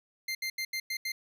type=tone bursts at uneven times; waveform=25% pulse; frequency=2093 Hz; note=C7; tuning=in tune; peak=-28 dBFS; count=6; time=0.28-0.35 / 0.42-0.5 / 0.58-0.65 / 0.73-0.8 / 0.9-0.97 / 1.05-1.12 s; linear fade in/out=5 ms; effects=none